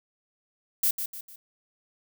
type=noise with echo; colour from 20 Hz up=violet; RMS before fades=-23 dBFS; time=0.83-0.91 s; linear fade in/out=5 ms; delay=150 ms; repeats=3; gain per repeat=-8 dB; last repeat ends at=1.36 s; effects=none